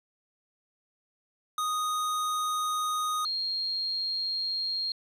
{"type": "tone pair in turn", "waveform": ["square", "sine"], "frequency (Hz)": [1243, 4232], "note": ["D#6", "C8"], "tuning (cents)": [-2, 19], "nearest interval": "octave + major sixth", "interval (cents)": 2121, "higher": "second", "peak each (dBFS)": -28, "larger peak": "neither", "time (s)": [[1.58, 3.25], [3.25, 4.92]], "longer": "neither", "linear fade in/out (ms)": 2, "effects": ["resampled to 32000 Hz", "10-bit"]}